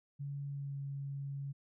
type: tone with pitch glide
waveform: sine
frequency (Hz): 141.3 to 139.35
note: C#3 to C#3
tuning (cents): +34 to +9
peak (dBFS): -38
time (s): 0.19-1.53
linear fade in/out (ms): 20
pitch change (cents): -25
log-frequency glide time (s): 0.47-0.77
effects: none